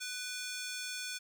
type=ring-modulated tone; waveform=15% pulse; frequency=1963 Hz; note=B6; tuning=11 cents flat; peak=-29 dBFS; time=0-1.19 s; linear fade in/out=20 ms; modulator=471 Hz; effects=none